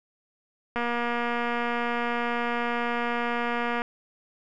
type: click train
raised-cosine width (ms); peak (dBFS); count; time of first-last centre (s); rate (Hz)
0.5; -14; 729; 0.76-3.819; 238
effects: none

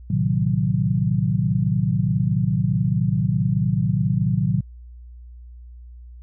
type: chord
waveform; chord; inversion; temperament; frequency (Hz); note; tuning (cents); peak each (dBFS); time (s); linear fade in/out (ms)
sine; A diminished seventh; none; equal with one note detuned; 112.38 / 130.81 / 155.56 / 185; A2 / C3 / Eb3 / Gb3; +37 / 0 / 0 / 0; -23; 0.1-4.61; 5
effects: added 60 Hz sine -38 dBFS peak until 6.22 s

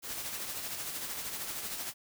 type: noise with tremolo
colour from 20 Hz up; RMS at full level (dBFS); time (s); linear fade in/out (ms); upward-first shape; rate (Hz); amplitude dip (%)
white; -37; 0.02-1.94; 50; sine; 13; 40
effects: none

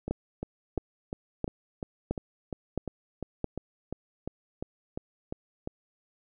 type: two click trains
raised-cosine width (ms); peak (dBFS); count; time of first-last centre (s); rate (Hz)
2; -15 / -20; 6 / 17; 0.11-3.443 / 0.08-5.674; 1.5 / 2.86
effects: none

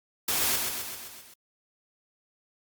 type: noise with echo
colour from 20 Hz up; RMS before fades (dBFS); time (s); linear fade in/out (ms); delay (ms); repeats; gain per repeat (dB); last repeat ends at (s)
white; -27; 0.28-0.56; 5; 130; 6; -4; 1.34
effects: Opus 48 kbps

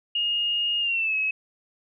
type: tone with pitch glide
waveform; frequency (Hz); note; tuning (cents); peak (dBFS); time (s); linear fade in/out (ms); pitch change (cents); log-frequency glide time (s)
sine; 2849 to 2568; F7 to E7; +34 to -46; -22; 0.15-1.31; 5; -180; 0.8-1.15
effects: none

